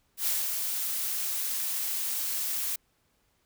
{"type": "noise with ADSR envelope", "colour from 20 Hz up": "blue", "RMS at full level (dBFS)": -27, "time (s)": [0.17, 2.76], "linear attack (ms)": 97, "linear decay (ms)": 200, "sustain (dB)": -4, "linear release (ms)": 7, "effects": ["pink hiss -71 dBFS RMS until 3.45 s"]}